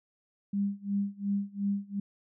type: tone with tremolo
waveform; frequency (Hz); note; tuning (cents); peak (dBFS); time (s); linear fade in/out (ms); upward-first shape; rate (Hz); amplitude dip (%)
sine; 200.4; G3; +38; -25; 0.53-2; 5; sine; 2.8; 95
effects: none